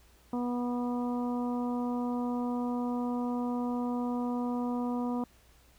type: harmonic tone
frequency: 244 Hz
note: B3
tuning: 21 cents flat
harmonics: 1 / 2 / 3 / 4 / 5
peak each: -30 / -39 / -41 / -41 / -47 dBFS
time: 0.33-5.24 s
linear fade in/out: 2 ms
effects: added 60 Hz sine -62 dBFS peak until 5.78 s + pink hiss -63 dBFS RMS until 5.78 s